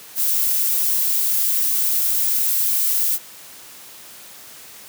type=noise; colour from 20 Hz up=violet; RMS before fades=-19 dBFS; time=0.15-3.19 s; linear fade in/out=50 ms; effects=white hiss -41 dBFS RMS until 4.88 s + high-pass 100 Hz 12 dB/octave